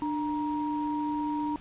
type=tone pair together; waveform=sine; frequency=297.5 / 942.8 Hz; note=D4 / A#5; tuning=+22 / +19 cents; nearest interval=octave + minor sixth; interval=1997 cents; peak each=-29 / -32 dBFS; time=0.02-1.56 s; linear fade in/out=0 ms; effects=pink hiss -50 dBFS RMS until 1.6 s + resampled to 8000 Hz